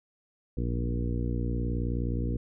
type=harmonic tone with a mistuned harmonic; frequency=59.3 Hz; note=A#1; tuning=30 cents sharp; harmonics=1 / 2 / 3 / 4 / 5 / 6 / 7 / 8; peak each=-30 / -32 / -39 / -36 / -38 / -42 / -46 / -42 dBFS; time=0.57-2.37 s; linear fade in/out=5 ms; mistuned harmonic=1; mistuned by=-42 cents; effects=none